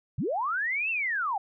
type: linear two-way sweep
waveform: sine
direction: up then down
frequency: 90.3 to 2731 to 740 Hz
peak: -26 dBFS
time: 0.18-1.38 s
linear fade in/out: 5 ms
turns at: 0.9 s
effects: none